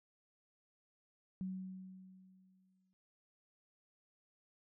sine tone with exponential decay, 187.4 Hz, F#3, 22 cents sharp, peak -37 dBFS, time 1.41-2.93 s, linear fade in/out 0 ms, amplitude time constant 330 ms, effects none

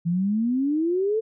sine exponential sweep, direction up, 164.81 to 453.7 Hz, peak -20 dBFS, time 0.05-1.21 s, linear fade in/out 20 ms, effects none

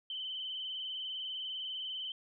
sine tone with vibrato, 3057 Hz, G7, 44 cents flat, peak -37 dBFS, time 0.1-2.12 s, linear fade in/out 2 ms, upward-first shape sine, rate 20 Hz, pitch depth 48 cents each way, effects none

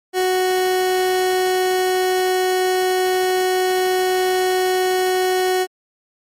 30% pulse tone, 370 Hz, F#4, in tune, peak -13 dBFS, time 0.13-5.67 s, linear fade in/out 50 ms, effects MP3 64 kbps

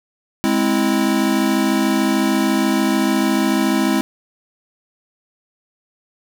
square chord, Ab augmented, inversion none, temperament equal with one note detuned, 207.7 / 261.6 / 328.1 Hz, Ab3 / C4 / E4, 0 / 0 / -8 cents, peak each -20 dBFS, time 0.44-4.01 s, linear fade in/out 0 ms, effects none

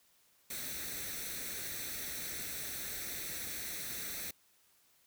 white noise with comb filter, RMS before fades -41 dBFS, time 0.5-4.31 s, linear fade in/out 5 ms, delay 0.5 ms, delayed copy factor +0.65, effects white hiss -69 dBFS RMS until 5.06 s

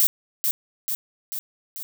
violet noise with echo, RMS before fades -18 dBFS, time 0-0.07 s, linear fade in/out 0 ms, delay 440 ms, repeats 4, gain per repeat -4 dB, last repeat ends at 1.83 s, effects none

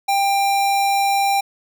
square tone, 793 Hz, G5, 20 cents sharp, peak -16 dBFS, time 0.08-1.41 s, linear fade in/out 10 ms, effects none

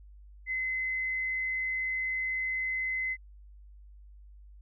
sine tone, 2046 Hz, C7, 39 cents flat, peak -29 dBFS, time 0.46-3.17 s, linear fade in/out 50 ms, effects added 50 Hz sine -49 dBFS peak until 4.61 s

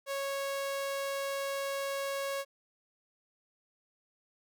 sawtooth tone, 552 Hz, C#5, 7 cents flat, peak -29 dBFS, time 0.06-2.45 s, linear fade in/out 50 ms, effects none

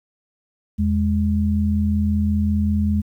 sine tone pair together, 82.41 / 207.7 Hz, E2 / G#3, 0 / 0 cents, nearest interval octave + major third, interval 1600 cents, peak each -19 dBFS, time 0.78-3.02 s, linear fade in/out 20 ms, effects 9-bit

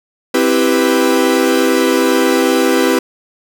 45% pulse chord, C major seventh, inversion none, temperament equal, 261.6 / 329.6 / 392 / 493.9 Hz, C4 / E4 / G4 / B4, 0 / 0 / 0 / 0 cents, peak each -16 dBFS, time 0.34-2.99 s, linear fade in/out 5 ms, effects none

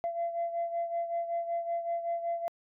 sine beating tone pair, 680 / 685.3 Hz, F5 / F5, -46 / -33 cents, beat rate 5.3 Hz, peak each -30 / -36 dBFS, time 0.04-2.48 s, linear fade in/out 0 ms, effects tanh soft clip ceiling -25 dBFS

